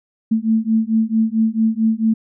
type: beating tone pair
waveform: sine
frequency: 220 / 224.5 Hz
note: A3 / A3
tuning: 0 / +35 cents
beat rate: 4.5 Hz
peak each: -17 dBFS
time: 0.31-2.14 s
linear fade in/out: 10 ms
effects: none